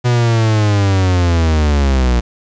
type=linear sweep; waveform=45% pulse; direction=down; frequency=123.47 to 58.27 Hz; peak=-10 dBFS; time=0.04-2.21 s; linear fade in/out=20 ms; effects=resampled to 16000 Hz + 7-bit